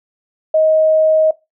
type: tone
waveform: sine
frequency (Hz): 629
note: D#5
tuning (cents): +19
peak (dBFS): -9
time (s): 0.54-1.31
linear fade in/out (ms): 5
effects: noise-tail reverb RT60 0.2 s tail -18 dB re dry